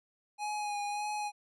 square tone with vibrato, 830 Hz, G#5, 1 cent flat, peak -34 dBFS, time 0.38-1.32 s, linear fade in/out 50 ms, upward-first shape sine, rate 1.7 Hz, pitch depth 23 cents each way, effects resampled to 24000 Hz

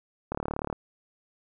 click train, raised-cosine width 1 ms, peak -16 dBFS, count 16, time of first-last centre 0.32-0.728 s, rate 36.8 Hz, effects none

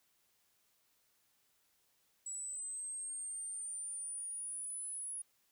sine linear sweep, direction up, 7810 to 10370 Hz, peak -40 dBFS, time 2.26-5.22 s, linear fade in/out 5 ms, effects white hiss -75 dBFS RMS until 5.51 s

